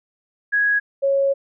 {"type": "tone pair in turn", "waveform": "sine", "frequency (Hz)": [1661.2, 550.8], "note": ["G#6", "C#5"], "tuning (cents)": [0, -11], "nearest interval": "octave + perfect fifth", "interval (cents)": 1911, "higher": "first", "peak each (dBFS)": [-15, -15], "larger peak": "neither", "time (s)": [[0.52, 0.8], [1.02, 1.34]], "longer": "second", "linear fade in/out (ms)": 20, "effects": []}